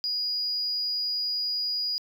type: tone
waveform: sine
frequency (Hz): 4895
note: D#8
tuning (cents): -29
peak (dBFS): -25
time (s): 0.04-1.98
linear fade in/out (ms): 0
effects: tanh soft clip ceiling -21 dBFS + 10-bit